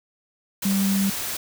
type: tone in noise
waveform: sine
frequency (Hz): 196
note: G3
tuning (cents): 0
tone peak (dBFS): -19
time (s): 0.65-1.1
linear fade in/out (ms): 5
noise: white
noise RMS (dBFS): -29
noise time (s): 0.62-1.37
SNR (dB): +7
effects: none